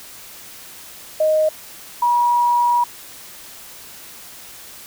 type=tone pair in turn; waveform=sine; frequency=622.3 / 961.4 Hz; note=D#5 / B5; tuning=0 / -47 cents; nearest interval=minor sixth; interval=753 cents; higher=second; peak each=-13 dBFS; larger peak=neither; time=1.2-1.49 / 2.02-2.84 s; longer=second; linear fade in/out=5 ms; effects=white hiss -39 dBFS RMS until 4.86 s